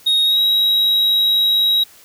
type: tone with pitch glide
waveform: triangle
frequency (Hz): 3748 to 3836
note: A#7 to A#7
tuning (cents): +9 to +49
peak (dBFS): -11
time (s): 0.06-1.84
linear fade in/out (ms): 10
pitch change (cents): +40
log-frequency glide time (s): 0.24-0.4
effects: white hiss -46 dBFS RMS until 2.04 s